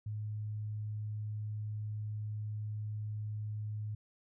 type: tone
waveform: sine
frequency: 106.3 Hz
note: G#2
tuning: 41 cents sharp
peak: -36 dBFS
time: 0.06-3.95 s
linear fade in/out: 5 ms
effects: none